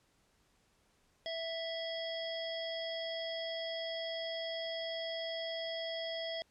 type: harmonic tone with a mistuned harmonic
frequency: 659.3 Hz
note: E5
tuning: in tune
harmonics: 1 / 3 / 5 / 7 / 8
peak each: -39 / -46 / -42 / -52 / -48 dBFS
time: 1.26-6.42 s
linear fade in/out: 0 ms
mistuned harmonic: 8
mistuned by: -45 cents
effects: pink hiss -72 dBFS RMS until 6.5 s + low-pass 10000 Hz 12 dB/octave